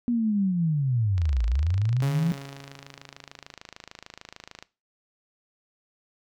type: linear two-way sweep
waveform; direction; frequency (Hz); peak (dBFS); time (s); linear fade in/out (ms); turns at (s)
sine; down then up; 243.8 to 52.3 to 174.1; -21; 0.08-2.32; 0; 1.45
type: click train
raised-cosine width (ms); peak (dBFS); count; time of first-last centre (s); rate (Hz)
0.2; -23; 93; 1.18-4.626; 26.7
type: tone with exponential decay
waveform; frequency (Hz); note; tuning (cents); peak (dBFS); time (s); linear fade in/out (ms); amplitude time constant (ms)
sawtooth; 138.59; C#3; 0; -23; 2.02-3.54; 0; 330
effects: noise-tail reverb RT60 0.3 s tail -19 dB re dry